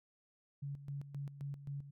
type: tone with tremolo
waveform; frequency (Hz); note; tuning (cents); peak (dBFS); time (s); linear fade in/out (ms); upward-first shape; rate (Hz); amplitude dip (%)
sine; 141; C#3; +30; -39; 0.62-1.91; 10; square; 3.8; 70
effects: none